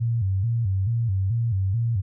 sine tone with vibrato, 105.6 Hz, G#2, 29 cents sharp, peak -20 dBFS, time 0-2.02 s, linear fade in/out 20 ms, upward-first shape square, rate 2.3 Hz, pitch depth 170 cents each way, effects none

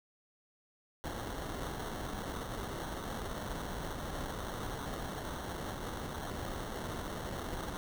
pink noise with sample-and-hold, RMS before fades -40 dBFS, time 1.04-7.77 s, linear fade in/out 0 ms, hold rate 2450 Hz, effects none

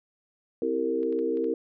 sine chord, C dominant seventh, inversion none, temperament equal with one note detuned, 261.6 / 329.6 / 392 / 459.2 Hz, C4 / E4 / G4 / Bb4, 0 / 0 / 0 / -26 cents, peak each -33 / -30 / -32 / -27 dBFS, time 0.62-1.54 s, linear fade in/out 2 ms
clicks, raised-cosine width 0.3 ms, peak -37 dBFS, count 5, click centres 1.031 / 1.126 / 1.19 / 1.372 / 1.443 s
effects none

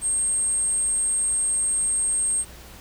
sine tone, 8470 Hz, C9, 20 cents sharp, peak -20 dBFS, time 0.01-2.45 s, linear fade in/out 50 ms, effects added 60 Hz sine -47 dBFS peak until 2.8 s + pink hiss -45 dBFS RMS until 2.8 s

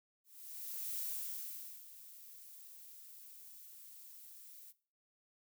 violet noise with ADSR envelope, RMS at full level -40 dBFS, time 0.24-4.73 s, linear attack 770 ms, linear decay 810 ms, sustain -15 dB, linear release 32 ms, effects noise-tail reverb RT60 0.4 s tail -18 dB re dry

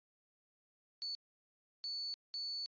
sine tone bursts at uneven times, 4460 Hz, C#8, 10 cents sharp, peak -38 dBFS, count 3, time 1.02-1.15 / 1.84-2.14 / 2.34-2.66 s, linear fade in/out 0 ms, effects resampled to 11025 Hz

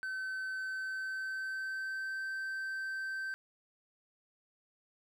triangle tone with pitch glide, 1530 to 1553.2 Hz, G6 to G6, -42 to -16 cents, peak -34 dBFS, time 0.03-3.34 s, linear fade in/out 0 ms, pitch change +26 cents, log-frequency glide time 0.53-2.26 s, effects none

